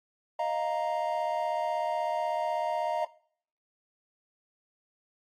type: chord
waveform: triangle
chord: Eb suspended second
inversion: none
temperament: equal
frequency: 622.3 / 698.5 / 932.3 Hz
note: Eb5 / F5 / Bb5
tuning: 0 / 0 / 0 cents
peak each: -30 dBFS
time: 0.39-3.05 s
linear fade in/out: 5 ms
effects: noise-tail reverb RT60 0.6 s tail -21 dB re dry + AAC 48 kbps